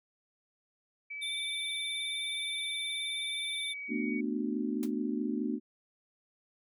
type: tone with pitch glide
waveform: sine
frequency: 2299 to 2248 Hz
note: D7 to C#7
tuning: -37 to +24 cents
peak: -38 dBFS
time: 1.1-4.21 s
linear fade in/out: 10 ms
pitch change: -39 cents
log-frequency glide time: 3.51-3.99 s
type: tone with vibrato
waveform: square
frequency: 3565 Hz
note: A7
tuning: 22 cents sharp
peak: -35 dBFS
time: 1.21-3.74 s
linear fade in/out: 20 ms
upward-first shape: sine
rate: 19 Hz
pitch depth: 30 cents each way
type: chord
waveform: sine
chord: B minor seventh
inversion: third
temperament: just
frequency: 222.2 / 246.9 / 296.3 / 370.4 Hz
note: A3 / B3 / D4 / F#4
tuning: +17 / 0 / +15 / +2 cents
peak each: -35 / -35 / -35 / -40 dBFS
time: 3.88-5.6 s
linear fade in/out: 50 ms
type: noise with exponential decay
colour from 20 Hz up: white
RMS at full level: -41 dBFS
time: 4.83-4.91 s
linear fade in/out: 0 ms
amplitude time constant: 17 ms
effects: none